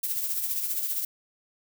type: noise with tremolo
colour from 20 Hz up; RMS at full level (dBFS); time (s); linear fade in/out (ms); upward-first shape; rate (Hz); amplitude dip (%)
violet; -27; 0.03-1.05; 5; triangle; 15; 55
effects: none